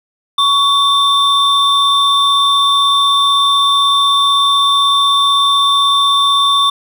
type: tone pair together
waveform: triangle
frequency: 1121 / 3569 Hz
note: C#6 / A7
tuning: +19 / +24 cents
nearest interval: octave + minor sixth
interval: 2005 cents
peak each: -10 dBFS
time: 0.38-6.7 s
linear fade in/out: 5 ms
effects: none

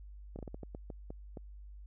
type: slowing click train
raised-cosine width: 2 ms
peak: -30 dBFS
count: 10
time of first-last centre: 0.36-1.372 s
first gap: 29 ms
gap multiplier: 1.32
effects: added 50 Hz sine -47 dBFS peak until 1.86 s

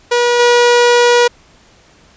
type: tone with level steps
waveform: sawtooth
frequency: 482.1 Hz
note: B4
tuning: 42 cents flat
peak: -6 / -3 dBFS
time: 0.11-1.28 s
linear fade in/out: 10 ms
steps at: 0.39 s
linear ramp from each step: 10 ms
effects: pink hiss -47 dBFS RMS until 2.16 s + resampled to 16000 Hz

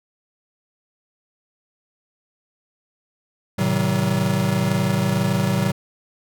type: chord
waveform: square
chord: A diminished seventh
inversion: none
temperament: just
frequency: 110 / 132 / 158.4 / 190.08 Hz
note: A2 / C3 / Eb3 / Gb3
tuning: 0 / +16 / +31 / +47 cents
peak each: -26 / -25 / -26 / -22 dBFS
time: 3.58-5.72 s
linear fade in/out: 10 ms
effects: none

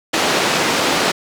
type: band-pass noise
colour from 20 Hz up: pink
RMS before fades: -17 dBFS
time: 0.13-1.12 s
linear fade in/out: 10 ms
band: 280 to 5900 Hz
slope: 12 dB/octave
effects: none

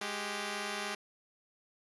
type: tone pair together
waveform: 5% pulse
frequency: 207.7 / 392 Hz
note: G#3 / G4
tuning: 0 / 0 cents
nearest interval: major seventh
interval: 1100 cents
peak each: -27 dBFS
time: 0.01-0.95 s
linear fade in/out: 5 ms
effects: resampled to 24000 Hz

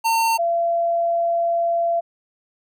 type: tone pair in turn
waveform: square / sine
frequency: 908 / 680.2 Hz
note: A#5 / F5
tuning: -46 / -46 cents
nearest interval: perfect fourth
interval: 500 cents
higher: first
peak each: -17 dBFS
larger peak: neither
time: 0.04-0.38 / 0.38-2.01 s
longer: second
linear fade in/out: 20 ms
effects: none

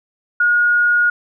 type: tone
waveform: sine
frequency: 1439 Hz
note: F#6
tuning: 49 cents flat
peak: -11 dBFS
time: 0.4-1.1 s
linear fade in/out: 5 ms
effects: none

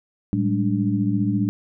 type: tone cluster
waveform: sine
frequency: 111.8 / 192.9 / 207.5 / 291.1 Hz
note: A2 / G3 / G#3 / D4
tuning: +28 / -28 / -1 / -15 cents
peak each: -24 dBFS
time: 0.33-1.49 s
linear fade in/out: 0 ms
effects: none

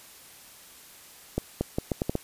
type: accelerating click train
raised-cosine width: 2 ms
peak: -12 dBFS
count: 7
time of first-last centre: 1.38-2.154 s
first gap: 230 ms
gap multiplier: 0.76
effects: white hiss -50 dBFS RMS until 2.23 s + resampled to 32000 Hz

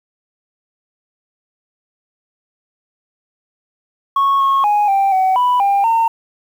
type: tone with pitch steps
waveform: sine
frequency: 1102 / 1092 / 830 / 786 / 755 / 989 / 798 / 911 Hz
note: C#6 / C#6 / G#5 / G5 / F#5 / B5 / G5 / A#5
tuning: -11 / -26 / -1 / +4 / +35 / +2 / +31 / -40 cents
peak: -9 dBFS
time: 4.16-6.08 s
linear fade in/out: 5 ms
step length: 240 ms
effects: tanh soft clip ceiling -9 dBFS + 7-bit

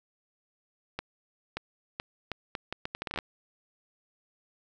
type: accelerating click train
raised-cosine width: 0.3 ms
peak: -17 dBFS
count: 15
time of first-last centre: 0.99-3.188 s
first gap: 580 ms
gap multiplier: 0.74
effects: none

